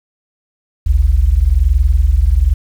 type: tone pair together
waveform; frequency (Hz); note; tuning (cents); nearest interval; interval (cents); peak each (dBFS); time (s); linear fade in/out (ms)
sine; 51.36 / 72.4; G#1 / D2; -19 / -24; tritone; 595; -11; 0.86-2.54; 10
effects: 7-bit